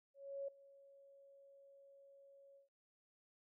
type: tone with ADSR envelope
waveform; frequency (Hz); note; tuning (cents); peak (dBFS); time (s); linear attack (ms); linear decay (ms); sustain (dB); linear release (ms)
sine; 554.4; C#5; 0; -40; 0.14-2.69; 340; 6; -21; 130
effects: noise-tail reverb RT60 0.5 s tail -24 dB re dry